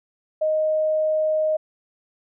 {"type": "tone", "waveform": "sine", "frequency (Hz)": 622.3, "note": "D#5", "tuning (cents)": 0, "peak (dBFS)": -18, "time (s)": [0.41, 1.57], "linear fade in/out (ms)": 10, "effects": []}